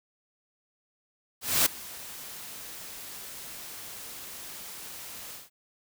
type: noise with ADSR envelope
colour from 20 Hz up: white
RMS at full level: -21 dBFS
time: 1.41-5.5 s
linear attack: 250 ms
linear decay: 6 ms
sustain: -21 dB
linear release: 160 ms
effects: none